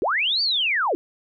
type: linear two-way sweep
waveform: sine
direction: up then down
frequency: 294.3 to 4685 to 294.3 Hz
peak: -19 dBFS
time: 0.02-0.95 s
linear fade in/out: 0 ms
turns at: 0.42 s
effects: none